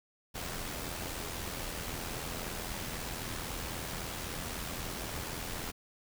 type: noise with amplitude modulation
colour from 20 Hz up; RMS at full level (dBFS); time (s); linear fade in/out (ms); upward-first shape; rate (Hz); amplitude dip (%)
pink; -37; 0.34-5.72; 20; sine; 83.8; 45
effects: none